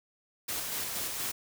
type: noise with tremolo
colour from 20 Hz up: white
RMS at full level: -34 dBFS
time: 0.48-1.32 s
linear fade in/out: 10 ms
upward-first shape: square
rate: 4.2 Hz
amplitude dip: 25%
effects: none